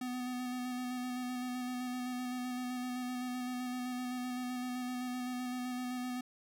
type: tone with vibrato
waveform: square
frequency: 249.8 Hz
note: B3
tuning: 20 cents sharp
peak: -37 dBFS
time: 0.01-6.21 s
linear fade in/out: 5 ms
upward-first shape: square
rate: 7.8 Hz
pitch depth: 15 cents each way
effects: none